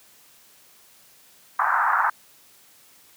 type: band-pass noise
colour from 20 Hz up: pink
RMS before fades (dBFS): -21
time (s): 1.59-2.1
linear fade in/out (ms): 5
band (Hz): 840 to 1600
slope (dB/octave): 48
effects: white hiss -54 dBFS RMS until 3.16 s + high-pass 80 Hz 12 dB/octave